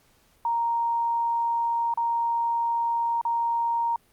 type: tone with dropouts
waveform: sine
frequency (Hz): 932.3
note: A#5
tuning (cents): 0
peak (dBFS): -22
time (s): 0.45-3.96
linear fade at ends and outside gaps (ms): 2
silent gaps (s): 1.939-1.974 / 3.213-3.251
effects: pink hiss -62 dBFS RMS until 4.12 s + Opus 48 kbps